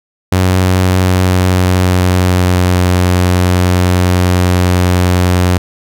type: tone with pitch glide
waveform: sawtooth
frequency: 92.5 to 90.02 Hz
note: F#2 to F#2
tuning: 0 to -47 cents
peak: -4 dBFS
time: 0.32-5.58 s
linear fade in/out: 5 ms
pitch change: -47 cents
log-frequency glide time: 0.86-3.08 s
effects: none